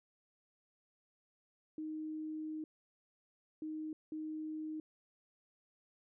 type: tone bursts at uneven times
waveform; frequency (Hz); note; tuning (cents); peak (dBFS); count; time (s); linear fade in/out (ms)
sine; 311.1; D#4; 0; -39; 3; 1.78-2.64 / 3.62-3.93 / 4.12-4.8; 2
effects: none